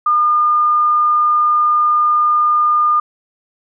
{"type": "tone", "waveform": "sine", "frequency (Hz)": 1212, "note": "D#6", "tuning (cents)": -46, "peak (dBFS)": -10, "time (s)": [0.06, 3], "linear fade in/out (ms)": 5, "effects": []}